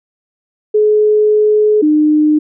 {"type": "tone pair in turn", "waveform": "sine", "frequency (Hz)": [424.6, 303.6], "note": ["G#4", "D#4"], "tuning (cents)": [38, -42], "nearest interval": "tritone", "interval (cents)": 580, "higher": "first", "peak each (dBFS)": -7, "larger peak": "neither", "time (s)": [[0.74, 1.82], [1.82, 2.39]], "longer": "first", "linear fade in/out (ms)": 10, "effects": []}